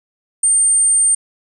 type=tone; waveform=sine; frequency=8770 Hz; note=C#9; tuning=20 cents flat; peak=-10 dBFS; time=0.43-1.15 s; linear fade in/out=5 ms; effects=none